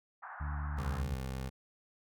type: band-pass noise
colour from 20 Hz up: white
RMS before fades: -47 dBFS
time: 0.22-1.02 s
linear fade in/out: 10 ms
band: 730 to 1600 Hz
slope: 48 dB/octave
type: harmonic tone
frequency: 73.42 Hz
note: D2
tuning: in tune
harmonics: 1 / 2 / 3 / 4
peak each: -35 / -43 / -55 / -57 dBFS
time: 0.4-1.15 s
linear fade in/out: 10 ms
type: tone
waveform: 20% pulse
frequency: 65.41 Hz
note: C2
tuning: in tune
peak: -32 dBFS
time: 0.77-1.5 s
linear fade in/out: 20 ms
effects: none